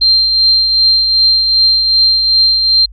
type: tone with tremolo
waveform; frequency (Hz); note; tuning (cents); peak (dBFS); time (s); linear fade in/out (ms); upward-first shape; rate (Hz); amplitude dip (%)
sine; 4162; C8; -10; -5; 0.01-2.86; 10; triangle; 2.6; 45
effects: added 50 Hz sine -31 dBFS peak until 2.92 s